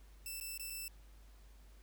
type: tone with dropouts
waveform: 5% pulse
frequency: 2657 Hz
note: E7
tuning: 13 cents sharp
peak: -33 dBFS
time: 0.26-0.88 s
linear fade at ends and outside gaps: 1 ms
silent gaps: 0.4-0.41 / 0.577-0.596 / 0.7-0.704 s
effects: added 50 Hz sine -56 dBFS peak until 1.82 s + pink hiss -68 dBFS RMS until 1.82 s